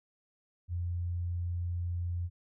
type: tone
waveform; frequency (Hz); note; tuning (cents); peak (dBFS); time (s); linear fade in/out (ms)
sine; 87.31; F2; 0; -31; 0.68-2.3; 50
effects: none